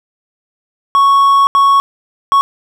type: tone bursts at uneven times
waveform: triangle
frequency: 1108.7 Hz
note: C#6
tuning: in tune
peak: -4 dBFS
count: 3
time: 0.95-1.47 / 1.55-1.8 / 2.32-2.41 s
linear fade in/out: 0 ms
effects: none